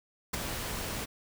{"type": "noise with ADSR envelope", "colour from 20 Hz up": "pink", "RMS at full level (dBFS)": -28, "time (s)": [0.33, 1.06], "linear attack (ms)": 11, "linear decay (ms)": 12, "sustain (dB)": -8, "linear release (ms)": 26, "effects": []}